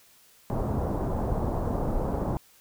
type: low-pass noise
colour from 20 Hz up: pink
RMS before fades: -28 dBFS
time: 0.5-2.37 s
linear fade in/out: 0 ms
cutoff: 920 Hz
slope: 24 dB/octave
effects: white hiss -58 dBFS RMS until 2.6 s